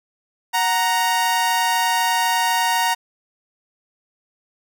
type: tone pair together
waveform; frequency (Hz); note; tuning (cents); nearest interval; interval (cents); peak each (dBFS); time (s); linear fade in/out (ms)
sawtooth; 740 / 932; F#5 / A#5; 0 / -1; major third; 399; -20 / -14; 0.53-2.95; 20
effects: none